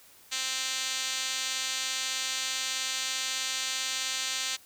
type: tone with band-pass filter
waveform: 5% pulse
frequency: 261.6 Hz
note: C4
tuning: in tune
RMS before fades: -32 dBFS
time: 0.31-4.57 s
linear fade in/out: 20 ms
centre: 5200 Hz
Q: 5.4
effects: white hiss -56 dBFS RMS until 4.65 s